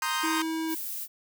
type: chord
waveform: sawtooth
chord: C minor seventh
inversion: third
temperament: equal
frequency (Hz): 932.3 / 1046.5 / 1244.5 / 1568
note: Bb5 / C6 / Eb6 / G6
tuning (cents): 0 / 0 / 0 / 0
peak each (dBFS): -29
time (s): 0.02-0.42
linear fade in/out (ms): 2
type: tone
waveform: square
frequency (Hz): 322.1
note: E4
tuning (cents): -40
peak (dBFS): -29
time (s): 0.23-0.75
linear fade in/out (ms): 10
type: noise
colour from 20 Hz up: violet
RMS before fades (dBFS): -35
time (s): 0.67-1.08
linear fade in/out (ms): 50
effects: none